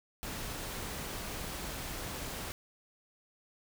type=noise; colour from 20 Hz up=pink; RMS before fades=-40 dBFS; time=0.23-2.52 s; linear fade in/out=0 ms; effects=none